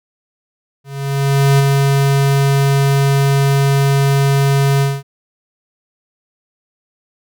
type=tone with ADSR envelope; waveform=square; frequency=138.59 Hz; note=C#3; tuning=in tune; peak=-8 dBFS; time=0.84-5.03 s; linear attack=750 ms; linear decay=21 ms; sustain=-3 dB; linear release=220 ms; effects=none